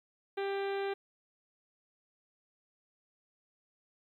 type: harmonic tone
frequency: 395 Hz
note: G4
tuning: 13 cents sharp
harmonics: 1 / 2 / 3 / 4 / 5 / 6 / 7 / 8 / 9 / 10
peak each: -33 / -40 / -49 / -45 / -50 / -49 / -55 / -55 / -55 / -55 dBFS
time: 0.37-0.94 s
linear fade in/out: 10 ms
effects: 12-bit